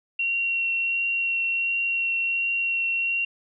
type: tone with vibrato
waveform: sine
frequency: 2739 Hz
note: F7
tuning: 34 cents flat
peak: -22 dBFS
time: 0.19-3.25 s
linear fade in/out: 5 ms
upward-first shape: triangle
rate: 1.4 Hz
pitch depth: 11 cents each way
effects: none